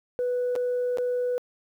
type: tone with dropouts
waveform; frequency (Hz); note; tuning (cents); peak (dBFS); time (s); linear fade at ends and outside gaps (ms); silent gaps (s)
sine; 493.9; B4; 0; -22; 0.19-1.38; 0; 0.554-0.561 / 0.973-0.984
effects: tanh soft clip ceiling -21 dBFS + 10-bit